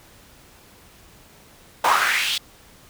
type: noise with high-pass filter sweep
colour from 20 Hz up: brown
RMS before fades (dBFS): -20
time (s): 1.84-2.38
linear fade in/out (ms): 5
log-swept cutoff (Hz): 880 to 3700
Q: 3.2
effects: pink hiss -50 dBFS RMS until 2.89 s